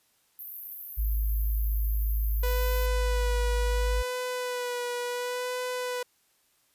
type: high-pass noise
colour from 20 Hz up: pink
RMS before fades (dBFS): -36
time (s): 0.39-2.86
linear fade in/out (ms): 0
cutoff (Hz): 12000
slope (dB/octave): 96
type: tone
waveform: sine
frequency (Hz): 53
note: G#1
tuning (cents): +36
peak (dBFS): -24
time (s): 0.97-4.03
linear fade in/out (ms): 20
type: tone with vibrato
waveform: sawtooth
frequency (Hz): 493.9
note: B4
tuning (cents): 0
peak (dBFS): -26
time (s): 2.43-6.03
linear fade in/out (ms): 5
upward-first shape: sine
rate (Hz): 0.7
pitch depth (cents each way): 25
effects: white hiss -68 dBFS RMS until 6.74 s + resampled to 32000 Hz